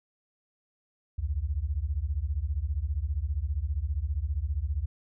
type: beating tone pair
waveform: sine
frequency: 65.41 / 80.41 Hz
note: C2 / E2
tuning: 0 / -42 cents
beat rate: 15 Hz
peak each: -30 dBFS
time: 1.18-4.86 s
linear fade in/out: 10 ms
effects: none